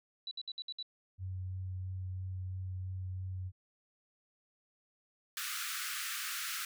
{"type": "tone bursts", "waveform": "sine", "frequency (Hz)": 3951, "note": "B7", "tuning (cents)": 0, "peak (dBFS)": -38, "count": 6, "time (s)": [0.27, 0.827], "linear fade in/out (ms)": 2, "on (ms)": 42, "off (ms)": 61}
{"type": "tone with vibrato", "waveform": "sine", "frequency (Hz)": 93, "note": "F#2", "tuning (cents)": 9, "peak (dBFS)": -37, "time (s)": [1.18, 3.52], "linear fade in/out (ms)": 50, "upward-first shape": "sine", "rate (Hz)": 3, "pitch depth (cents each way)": 10}
{"type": "high-pass noise", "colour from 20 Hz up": "pink", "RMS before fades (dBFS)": -39, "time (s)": [5.37, 6.65], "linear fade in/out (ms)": 2, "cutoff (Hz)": 1200, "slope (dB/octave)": 96}
{"effects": []}